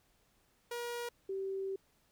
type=tone pair in turn; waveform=sawtooth / sine; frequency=477.5 / 386.7 Hz; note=A#4 / G4; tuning=+42 / -24 cents; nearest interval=major third; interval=366 cents; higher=first; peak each=-34 / -35 dBFS; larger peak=first; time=0.71-1.09 / 1.29-1.76 s; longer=second; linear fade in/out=5 ms; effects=pink hiss -72 dBFS RMS until 2.11 s